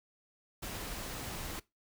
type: noise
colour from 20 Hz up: pink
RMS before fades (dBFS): -41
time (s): 0.62-1.6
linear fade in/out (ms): 10
effects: noise-tail reverb RT60 0.2 s tail -20 dB re dry